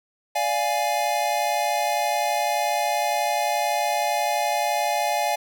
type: chord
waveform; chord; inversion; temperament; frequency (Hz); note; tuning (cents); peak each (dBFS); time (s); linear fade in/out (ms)
square; D diminished; none; equal; 587.3 / 698.5 / 830.6; D5 / F5 / Ab5; 0 / 0 / 0; -29 / -26 / -25; 0.35-5.36; 10
effects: none